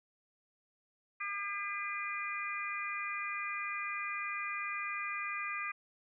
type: harmonic tone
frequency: 403.1 Hz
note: G4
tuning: 48 cents sharp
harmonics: 3 / 4 / 5 / 6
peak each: -40 / -45 / -41 / -40 dBFS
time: 1.2-5.72 s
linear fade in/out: 10 ms
effects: none